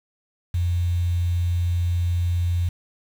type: tone with quantisation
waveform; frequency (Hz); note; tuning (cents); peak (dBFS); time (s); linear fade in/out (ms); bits
sine; 87.31; F2; 0; -19; 0.54-2.69; 5; 7
effects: none